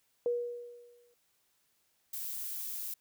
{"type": "tone with exponential decay", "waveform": "sine", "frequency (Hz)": 480.7, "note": "B4", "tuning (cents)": -47, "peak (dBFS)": -26, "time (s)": [0.26, 1.14], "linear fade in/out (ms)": 1, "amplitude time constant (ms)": 190}
{"type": "noise", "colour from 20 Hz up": "violet", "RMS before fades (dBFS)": -39, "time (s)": [2.13, 2.94], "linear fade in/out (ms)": 5}
{"effects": ["white hiss -74 dBFS RMS until 3 s"]}